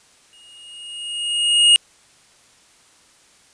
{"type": "tone with exponential growth", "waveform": "square", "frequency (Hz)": 2862, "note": "F7", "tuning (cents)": 42, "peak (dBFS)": -8, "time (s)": [0.33, 1.76], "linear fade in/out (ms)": 0, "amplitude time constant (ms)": 310, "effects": ["white hiss -53 dBFS RMS until 3.53 s", "resampled to 22050 Hz"]}